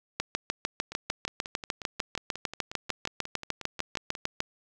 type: two click trains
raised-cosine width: 0.2 ms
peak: -21 / -11 dBFS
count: 19 / 29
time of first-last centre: 0.92-4.152 / 0.2-4.404 s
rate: 5.57 / 6.66 Hz
effects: none